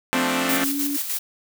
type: chord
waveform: 5% pulse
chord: D minor seventh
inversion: first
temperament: equal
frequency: 174.61 / 220 / 261.6 / 293.7 Hz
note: F3 / A3 / C4 / D4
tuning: 0 / 0 / 0 / 0 cents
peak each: -16 dBFS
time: 0.13-0.64 s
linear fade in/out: 0 ms
type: tone with pitch glide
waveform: sine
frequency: 257.4 to 285.6 Hz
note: C4 to D4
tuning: -28 to -48 cents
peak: -24 dBFS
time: 0.14-0.97 s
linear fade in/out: 10 ms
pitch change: +180 cents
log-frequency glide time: 0.3-0.81 s
type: noise with tremolo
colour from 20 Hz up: blue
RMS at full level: -25 dBFS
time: 0.49-1.19 s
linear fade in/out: 5 ms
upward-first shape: square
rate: 6.6 Hz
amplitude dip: 50%
effects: none